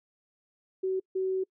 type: tone pair in turn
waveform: sine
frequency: 377.5 / 377.5 Hz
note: F#4 / F#4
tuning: +35 / +35 cents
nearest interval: unison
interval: 0 cents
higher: neither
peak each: -26 dBFS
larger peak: neither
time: 0.83-1 / 1.15-1.44 s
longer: second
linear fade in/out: 10 ms
effects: noise-tail reverb RT60 0.1 s tail -26 dB re dry